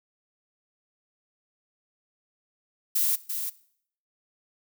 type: noise with echo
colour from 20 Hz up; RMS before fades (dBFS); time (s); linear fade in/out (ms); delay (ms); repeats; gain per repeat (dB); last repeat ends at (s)
violet; -24; 2.95-3.16; 10; 340; 1; -7; 3.5
effects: noise-tail reverb RT60 0.6 s tail -19 dB re dry